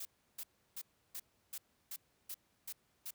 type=noise bursts; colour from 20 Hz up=blue; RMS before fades=-44 dBFS; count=9; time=0-3.108 s; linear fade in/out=5 ms; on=52 ms; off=330 ms; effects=pink hiss -75 dBFS RMS until 3.14 s + high-pass 60 Hz 12 dB/octave